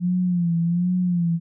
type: tone with vibrato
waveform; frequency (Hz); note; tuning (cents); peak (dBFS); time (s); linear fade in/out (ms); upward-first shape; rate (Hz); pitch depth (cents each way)
sine; 174.61; F3; 0; -18; 0-1.4; 50; sine; 1.3; 71
effects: none